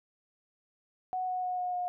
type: tone with pitch steps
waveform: sine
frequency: 740 / 734.5 / 729 / 723.5 / 718.1 Hz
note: F#5 / F#5 / F#5 / F#5 / F5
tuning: 0 / -13 / -26 / -39 / +48 cents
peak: -30 dBFS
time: 1.13-1.88 s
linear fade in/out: 0 ms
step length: 150 ms
effects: none